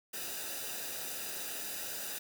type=noise with comb filter; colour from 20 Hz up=white; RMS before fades=-40 dBFS; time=0.13-2.19 s; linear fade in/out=10 ms; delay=0.92 ms; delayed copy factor=-0.65; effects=none